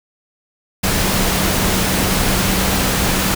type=tone in noise; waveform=sine; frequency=190.8 Hz; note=G3; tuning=47 cents flat; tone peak=-22 dBFS; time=0.83-3.35 s; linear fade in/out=10 ms; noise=pink; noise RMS=-17 dBFS; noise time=0.83-3.35 s; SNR=-8 dB; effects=none